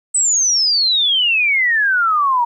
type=exponential sweep; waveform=sine; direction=down; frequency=8190 to 932.3 Hz; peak=-12 dBFS; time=0.14-2.45 s; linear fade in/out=10 ms; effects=9-bit